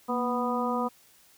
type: harmonic tone with a mistuned harmonic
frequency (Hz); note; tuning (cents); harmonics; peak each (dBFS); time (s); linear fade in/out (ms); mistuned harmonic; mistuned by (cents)
246.9; B3; 0; 1 / 2 / 3 / 4 / 5; -30 / -32 / -34 / -32 / -33; 0.08-0.89; 20; 1; -68
effects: white hiss -59 dBFS RMS until 1.37 s